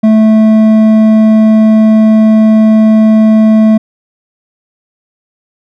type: tone with hard clipping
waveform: triangle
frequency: 218.4 Hz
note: A3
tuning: 13 cents flat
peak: -4 dBFS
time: 0.03-3.78 s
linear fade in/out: 10 ms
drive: 10 dB
effects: none